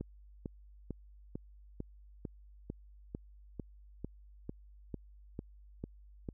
click train, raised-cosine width 3 ms, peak -26 dBFS, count 15, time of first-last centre 0.01-6.288 s, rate 2.23 Hz, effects added 50 Hz sine -54 dBFS peak until 6.33 s

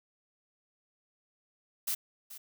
blue noise with echo, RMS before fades -32 dBFS, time 1.87-1.95 s, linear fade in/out 10 ms, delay 430 ms, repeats 1, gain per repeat -14 dB, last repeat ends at 2.38 s, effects none

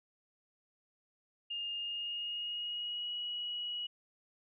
sine tone with pitch glide, 2826 to 2914 Hz, F7 to F#7, +20 to -27 cents, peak -36 dBFS, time 1.5-3.87 s, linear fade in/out 10 ms, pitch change +53 cents, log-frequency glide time 1.75-3.12 s, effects none

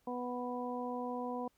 harmonic tone, 246.9 Hz, B3, in tune, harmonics 1 / 2 / 3 / 4, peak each -40 / -41 / -43 / -43 dBFS, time 0.07-1.48 s, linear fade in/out 5 ms, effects pink hiss -75 dBFS RMS until 1.57 s

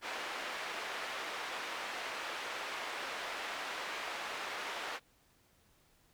white band-pass noise, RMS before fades -41 dBFS, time 0.01-5 s, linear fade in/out 50 ms, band 470 to 2300 Hz, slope 12 dB/octave, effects pink hiss -69 dBFS RMS until 6.13 s

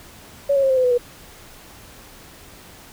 sine tone with pitch steps, 563 / 549.2 / 535.7 / 522.6 / 509.8 / 497.2 / 485.1 Hz, C#5 / C#5 / C5 / C5 / C5 / B4 / B4, +27 / -16 / +41 / -2 / -45 / +12 / -31 cents, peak -14 dBFS, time 0.49-0.98 s, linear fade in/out 10 ms, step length 70 ms, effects pink hiss -44 dBFS RMS until 2.92 s

